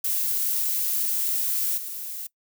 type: noise with level steps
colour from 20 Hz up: violet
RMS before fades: -25 / -34 dBFS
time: 0.04-2.27 s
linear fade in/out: 5 ms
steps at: 1.77 s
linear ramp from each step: 10 ms
effects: noise-tail reverb RT60 0.1 s tail -21 dB re dry